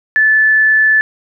sine tone with frequency modulation, 1743 Hz, A6, 17 cents flat, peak -7 dBFS, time 0.16-1.01 s, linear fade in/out 0 ms, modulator 29 Hz, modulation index 0.22, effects none

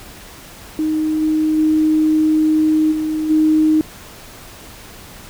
sine tone with level steps, 311.1 Hz, D#4, in tune, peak -15 / -13 / -11 / -17 / -10 dBFS, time 0.79-3.81 s, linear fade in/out 0 ms, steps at 1.21 / 1.57 / 2.91 / 3.29 s, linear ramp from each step 20 ms, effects pink hiss -38 dBFS RMS until 5.29 s

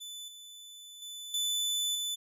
sawtooth tone with level steps, 3499 Hz, A7, 10 cents flat, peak -38 / -44 / -38 / -26 / -29 dBFS, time 0-2.16 s, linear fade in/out 20 ms, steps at 0.28 / 1.02 / 1.34 / 1.95 s, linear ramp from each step 2 ms, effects resampled to 32000 Hz

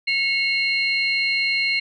sine tone cluster, 2186 / 2776 / 4186 Hz, C#7 / F7 / C8, -25 / -11 / 0 cents, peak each -20 / -26 / -24 dBFS, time 0.07-1.8 s, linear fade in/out 10 ms, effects tanh soft clip ceiling -9 dBFS

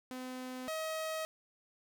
sawtooth tone pair in turn, 255.1 / 634.7 Hz, C4 / D#5, -44 / +34 cents, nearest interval octave + major third, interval 1578 cents, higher second, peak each -37 / -32 dBFS, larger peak second, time 0.11-0.68 / 0.68-1.25 s, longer neither, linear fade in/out 0 ms, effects none

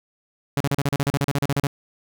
sawtooth tone bursts, 141 Hz, C#3, 30 cents sharp, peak -15 dBFS, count 16, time 0.57-1.669 s, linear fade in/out 0 ms, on 34 ms, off 37 ms, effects none

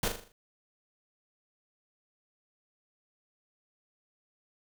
pink noise with echo, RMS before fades -29 dBFS, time 0.03-0.08 s, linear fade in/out 2 ms, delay 40 ms, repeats 6, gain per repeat -6 dB, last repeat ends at 0.32 s, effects none

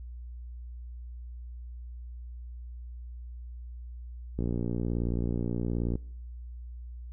click train, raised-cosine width 3 ms, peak -18 dBFS, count 93, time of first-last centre 4.39-5.955 s, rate 58.8 Hz, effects noise-tail reverb RT60 0.7 s tail -25 dB re dry + added 60 Hz sine -39 dBFS peak until 7.12 s

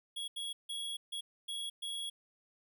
square tone bursts at uneven times, 3332 Hz, G#7, 5 cents sharp, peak -38 dBFS, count 6, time 0.16-0.28 / 0.36-0.53 / 0.69-0.97 / 1.12-1.21 / 1.48-1.7 / 1.82-2.1 s, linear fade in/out 10 ms, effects none

